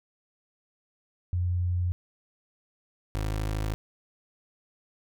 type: tone pair in turn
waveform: sine / 25% pulse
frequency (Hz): 88.9 / 52.86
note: F2 / G#1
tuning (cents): +31 / +31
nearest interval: major sixth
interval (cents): 900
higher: first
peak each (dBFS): -24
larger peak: neither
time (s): 1.33-1.92 / 3.15-3.74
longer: neither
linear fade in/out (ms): 0
effects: none